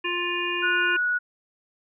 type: harmonic tone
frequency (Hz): 351.3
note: F4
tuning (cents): +10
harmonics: 1 / 3 / 5 / 7 / 8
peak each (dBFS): -31 / -32 / -32 / -29 / -31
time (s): 0.04-0.97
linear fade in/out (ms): 10
type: tone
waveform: sine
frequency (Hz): 1464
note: F#6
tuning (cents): -19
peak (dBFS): -21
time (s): 0.62-1.19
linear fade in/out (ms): 20
effects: none